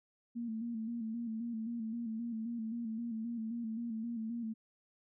sine tone with vibrato, 228.5 Hz, A#3, 34 cents flat, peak -36 dBFS, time 0.35-4.54 s, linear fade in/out 20 ms, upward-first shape square, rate 3.8 Hz, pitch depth 53 cents each way, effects none

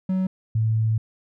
triangle / sine tone pair in turn, 187.4 / 110.75 Hz, F#3 / A2, +22 / +12 cents, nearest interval major sixth, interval 910 cents, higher first, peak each -18 / -18 dBFS, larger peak neither, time 0.09-0.27 / 0.55-0.98 s, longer second, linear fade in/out 5 ms, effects none

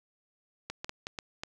clicks, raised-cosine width 0.2 ms, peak -19 dBFS, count 6, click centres 0.7 / 0.845 / 0.894 / 1.069 / 1.188 / 1.435 s, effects none

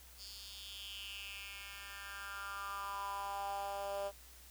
10% pulse tone with high-pass filter sweep, 199.3 Hz, G3, 29 cents sharp, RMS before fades -44 dBFS, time 0.17-4.12 s, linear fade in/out 50 ms, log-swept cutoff 4600 to 570 Hz, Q 4.7, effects added 60 Hz sine -59 dBFS peak until 4.5 s + white hiss -59 dBFS RMS until 4.5 s

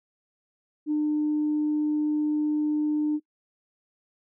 sine tone, 301.3 Hz, D4, 44 cents sharp, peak -21 dBFS, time 0.86-3.2 s, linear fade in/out 50 ms, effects noise-tail reverb RT60 0.1 s tail -25 dB re dry + tanh soft clip ceiling -18 dBFS

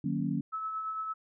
sine chord, D# minor seventh, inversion none, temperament equal with one note detuned, 152.63 / 185 / 233.1 / 277.2 Hz, D#3 / F#3 / A#3 / C#4, -33 / 0 / 0 / 0 cents, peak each -34 dBFS, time 0.04-0.41 s, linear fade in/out 5 ms
sine tone with tremolo, 1300 Hz, E6, 24 cents flat, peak -31 dBFS, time 0.52-1.14 s, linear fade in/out 20 ms, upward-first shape triangle, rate 8.9 Hz, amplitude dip 40%
effects none

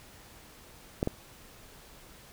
clicks, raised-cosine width 2 ms, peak -13 / -15 dBFS, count 2, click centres 1.029 / 1.074 s, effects pink hiss -53 dBFS RMS until 2.32 s

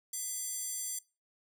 square tone with high-pass filter, 672 Hz, E5, 33 cents sharp, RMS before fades -38 dBFS, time 0.13-0.99 s, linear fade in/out 5 ms, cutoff 7700 Hz, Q 2.8, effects noise-tail reverb RT60 0.3 s tail -23 dB re dry

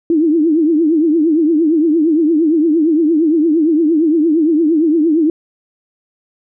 sine tone with vibrato, 317.4 Hz, D#4, 35 cents sharp, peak -9 dBFS, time 0.1-5.3 s, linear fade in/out 2 ms, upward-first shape triangle, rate 8.7 Hz, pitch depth 160 cents each way, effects none

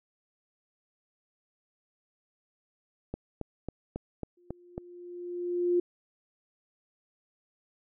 click train, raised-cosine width 2 ms, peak -21 dBFS, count 7, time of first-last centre 3.14-4.779 s, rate 3.66 Hz
sine tone with exponential growth, 352.3 Hz, F4, 15 cents sharp, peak -21 dBFS, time 4.37-5.8 s, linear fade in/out 5 ms, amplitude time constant 310 ms
effects none

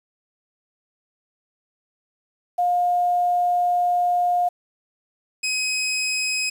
sine / 20% pulse tone pair in turn, 710 / 2530 Hz, F5 / D#7, +28 / +28 cents, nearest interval octave + minor seventh, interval 2200 cents, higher second, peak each -17 dBFS, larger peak neither, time 2.58-4.49 / 5.43-6.5 s, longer first, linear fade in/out 10 ms, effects resampled to 32000 Hz + 8-bit

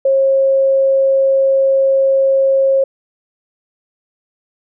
sine tone, 540 Hz, C#5, 45 cents flat, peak -9 dBFS, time 0.05-2.84 s, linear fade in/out 5 ms, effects none

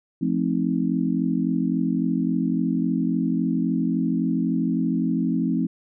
sine chord, F dominant seventh, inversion none, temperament just, 174.61 / 218.3 / 261.9 / 314.3 Hz, F3 / A3 / C4 / Eb4, 0 / -13 / +2 / +18 cents, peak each -25 / -26 / -24 / -28 dBFS, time 0.21-5.67 s, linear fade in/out 10 ms, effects none

